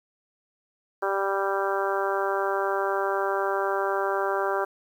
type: harmonic tone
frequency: 196 Hz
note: G3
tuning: in tune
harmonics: 2 / 3 / 4 / 5 / 6 / 7 / 8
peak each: -28 / -30 / -31 / -32 / -33 / -33 / -34 dBFS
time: 1.02-4.65 s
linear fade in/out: 10 ms
effects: 9-bit